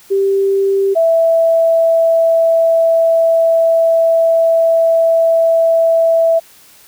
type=tone pair in turn; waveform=sine; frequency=392 / 659.3 Hz; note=G4 / E5; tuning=0 / 0 cents; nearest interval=major sixth; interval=900 cents; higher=second; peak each=-10 / -8 dBFS; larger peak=second; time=0.1-0.95 / 0.95-6.4 s; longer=second; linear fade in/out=20 ms; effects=white hiss -44 dBFS RMS until 6.87 s